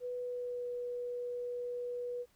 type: tone with pitch glide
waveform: sine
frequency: 493.9 to 487.9 Hz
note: B4 to B4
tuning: 0 to -21 cents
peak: -36 dBFS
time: 0-2.26 s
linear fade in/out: 50 ms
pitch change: -21 cents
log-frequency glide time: 0.18-0.71 s
effects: pink hiss -70 dBFS RMS until 2.35 s